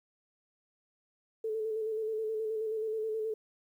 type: tone with vibrato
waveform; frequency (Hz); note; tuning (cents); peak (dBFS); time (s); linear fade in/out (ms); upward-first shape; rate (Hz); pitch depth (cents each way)
sine; 438; A4; -8; -31; 1.44-3.34; 5; square; 9.4; 28
effects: 11-bit